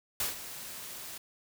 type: noise with ADSR envelope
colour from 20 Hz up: white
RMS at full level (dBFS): -30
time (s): 0.2-1.18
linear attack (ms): 3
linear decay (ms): 140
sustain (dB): -13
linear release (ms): 6
effects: none